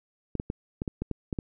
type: clicks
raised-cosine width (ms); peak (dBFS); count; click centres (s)
3; -17; 9; 0.353 / 0.399 / 0.501 / 0.819 / 0.878 / 1.02 / 1.113 / 1.328 / 1.388
effects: none